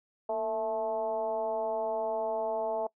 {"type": "tone with frequency modulation", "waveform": "sine", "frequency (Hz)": 659.3, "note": "E5", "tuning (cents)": 0, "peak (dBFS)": -28, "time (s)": [0.29, 2.87], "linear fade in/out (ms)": 5, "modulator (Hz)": 212, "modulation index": 0.97, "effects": ["noise-tail reverb RT60 0.1 s tail -23 dB re dry"]}